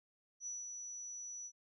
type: tone with ADSR envelope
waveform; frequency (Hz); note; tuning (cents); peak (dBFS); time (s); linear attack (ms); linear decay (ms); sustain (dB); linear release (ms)
sine; 5910; F#8; -3; -40; 0.4-1.52; 64; 190; -4; 62
effects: none